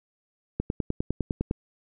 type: click train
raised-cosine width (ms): 3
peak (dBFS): -13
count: 10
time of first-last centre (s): 0.6-1.511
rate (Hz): 9.88
effects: none